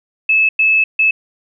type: tone bursts at uneven times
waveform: sine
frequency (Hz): 2605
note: E7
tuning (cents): -21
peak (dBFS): -9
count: 3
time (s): 0.29-0.49 / 0.59-0.84 / 0.99-1.11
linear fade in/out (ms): 5
effects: none